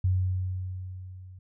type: tone with level ramp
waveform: sine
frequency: 92.5 Hz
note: F#2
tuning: in tune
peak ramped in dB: -20 to -44 dBFS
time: 0.04-1.39 s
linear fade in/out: 5 ms
effects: none